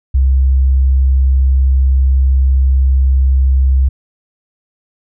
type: tone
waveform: sine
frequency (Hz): 66.1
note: C2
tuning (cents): +18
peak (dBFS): -7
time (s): 0.14-3.89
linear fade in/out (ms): 10
effects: none